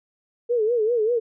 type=tone with vibrato; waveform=sine; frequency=454.8 Hz; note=A#4; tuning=43 cents flat; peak=-18 dBFS; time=0.49-1.2 s; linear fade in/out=20 ms; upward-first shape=sine; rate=5.1 Hz; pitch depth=130 cents each way; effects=none